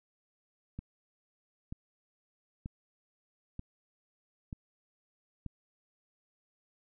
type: click train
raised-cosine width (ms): 5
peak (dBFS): -27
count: 6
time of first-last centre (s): 0.79-5.463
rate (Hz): 1.07
effects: none